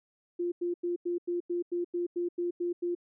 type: tone bursts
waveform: sine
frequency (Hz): 349.2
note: F4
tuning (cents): 0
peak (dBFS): -28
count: 12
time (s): 0.39-2.951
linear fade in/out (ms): 10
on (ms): 130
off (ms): 91
effects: none